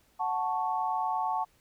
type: chord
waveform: sine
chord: F# minor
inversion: none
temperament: equal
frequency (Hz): 740 / 880 / 1108.7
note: F#5 / A5 / C#6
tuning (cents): 0 / 0 / 0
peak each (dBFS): -32 / -30 / -34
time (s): 0.19-1.45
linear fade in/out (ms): 20
effects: pink hiss -66 dBFS RMS until 1.6 s